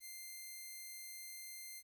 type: tone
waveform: 5% pulse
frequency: 2093 Hz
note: C7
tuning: in tune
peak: -38 dBFS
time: 0-1.83 s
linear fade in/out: 50 ms
effects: 12-bit

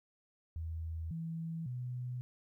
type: tone with pitch steps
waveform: sine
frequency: 81.3 / 164 / 124.5 Hz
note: E2 / E3 / B2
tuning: -23 / -9 / +14 cents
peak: -37 dBFS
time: 0.56-2.21 s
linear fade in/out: 0 ms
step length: 550 ms
effects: 13-bit

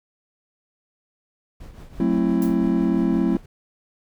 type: noise with tremolo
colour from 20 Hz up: brown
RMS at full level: -37 dBFS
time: 1.6-3.46 s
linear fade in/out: 5 ms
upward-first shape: triangle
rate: 5.9 Hz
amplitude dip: 65%
type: chord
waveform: triangle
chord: F# half-diminished seventh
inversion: none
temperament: just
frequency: 185 / 222 / 266.4 / 333 Hz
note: F#3 / A3 / C4 / E4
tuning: 0 / +16 / +31 / +18 cents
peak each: -21 dBFS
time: 2-3.37 s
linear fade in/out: 2 ms
type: noise with exponential decay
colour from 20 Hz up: blue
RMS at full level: -34 dBFS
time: 2.42-2.6 s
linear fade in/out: 1 ms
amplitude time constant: 38 ms
effects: none

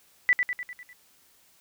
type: tone with echo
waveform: sine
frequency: 1977 Hz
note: B6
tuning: 1 cent sharp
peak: -16 dBFS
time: 0.29-0.33 s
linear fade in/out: 0 ms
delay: 100 ms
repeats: 6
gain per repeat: -5 dB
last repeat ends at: 0.93 s
effects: white hiss -61 dBFS RMS until 1.6 s

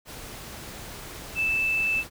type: tone in noise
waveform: sine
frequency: 2637 Hz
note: E7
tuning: in tune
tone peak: -22 dBFS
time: 1.35-2.04 s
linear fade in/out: 50 ms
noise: pink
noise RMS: -40 dBFS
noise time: 0.05-2.1 s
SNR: +15 dB
effects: none

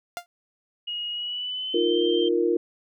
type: tone with exponential decay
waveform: sawtooth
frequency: 698.5 Hz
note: F5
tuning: in tune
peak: -23 dBFS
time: 0.17-0.26 s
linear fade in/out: 0 ms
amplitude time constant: 19 ms
type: tone with pitch glide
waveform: sine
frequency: 2883 to 3144 Hz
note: F#7 to G7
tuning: -46 to +4 cents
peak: -28 dBFS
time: 0.87-2.29 s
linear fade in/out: 10 ms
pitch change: +150 cents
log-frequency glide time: 1.11-2.02 s
type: chord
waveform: sine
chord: Eb suspended second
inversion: none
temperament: just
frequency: 311.1 / 350 / 466.7 Hz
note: Eb4 / F4 / Bb4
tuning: 0 / +4 / +2 cents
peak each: -28 / -22 / -24 dBFS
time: 1.74-2.57 s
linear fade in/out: 5 ms
effects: none

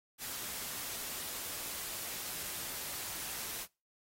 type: noise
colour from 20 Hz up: white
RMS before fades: -41 dBFS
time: 0.18-3.67 s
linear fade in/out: 50 ms
effects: noise-tail reverb RT60 0.3 s tail -25 dB re dry + AAC 48 kbps

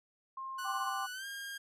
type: tone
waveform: sine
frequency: 1063 Hz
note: C6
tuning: 27 cents sharp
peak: -39 dBFS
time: 0.37-0.9 s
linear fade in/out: 5 ms
type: tone with pitch glide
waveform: sawtooth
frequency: 1480 to 1614 Hz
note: F#6 to G#6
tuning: 0 to -50 cents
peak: -37 dBFS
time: 0.58-1.58 s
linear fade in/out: 10 ms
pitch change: +150 cents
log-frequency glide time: 1.12-1.26 s
type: chord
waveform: sine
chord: G suspended fourth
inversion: none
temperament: equal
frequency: 784 / 1046.5 / 1174.7 Hz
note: G5 / C6 / D6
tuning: 0 / 0 / 0 cents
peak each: -39 dBFS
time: 0.64-1.07 s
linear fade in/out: 20 ms
effects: resampled to 32000 Hz

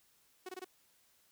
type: tone bursts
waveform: sawtooth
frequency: 370 Hz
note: F#4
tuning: in tune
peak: -38 dBFS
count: 4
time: 0.46-0.646 s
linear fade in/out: 5 ms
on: 30 ms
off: 22 ms
effects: white hiss -70 dBFS RMS until 1.31 s

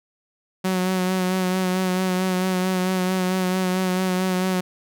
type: tone with vibrato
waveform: sawtooth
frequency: 185 Hz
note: F#3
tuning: in tune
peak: -16 dBFS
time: 0.64-4.61 s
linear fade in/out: 10 ms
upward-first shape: sine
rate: 4.5 Hz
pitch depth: 26 cents each way
effects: none

